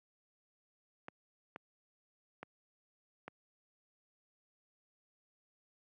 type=clicks; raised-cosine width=0.5 ms; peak=-29 dBFS; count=4; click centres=1.084 / 1.561 / 2.43 / 3.28 s; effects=high-pass 150 Hz 12 dB/octave